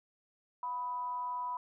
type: tone with amplitude modulation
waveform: sine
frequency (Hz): 987.8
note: B5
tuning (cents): 0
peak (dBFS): -32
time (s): 0.63-1.57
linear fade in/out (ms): 2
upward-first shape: sine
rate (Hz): 275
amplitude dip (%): 45
effects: none